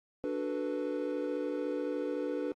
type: chord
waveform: triangle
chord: B minor seventh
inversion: first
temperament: equal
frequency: 293.7 / 370 / 440 / 493.9 Hz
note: D4 / F#4 / A4 / B4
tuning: 0 / 0 / 0 / 0 cents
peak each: -34 / -38 / -37 / -34 dBFS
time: 0.24-2.52 s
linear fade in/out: 0 ms
effects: AAC 32 kbps